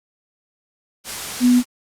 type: tone in noise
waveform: sine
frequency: 246.9 Hz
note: B3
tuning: in tune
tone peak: -10 dBFS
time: 1.4-1.63 s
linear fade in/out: 50 ms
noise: white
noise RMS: -28 dBFS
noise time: 1.04-1.65 s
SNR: +15 dB
effects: low-pass 11000 Hz 12 dB/octave + Opus 48 kbps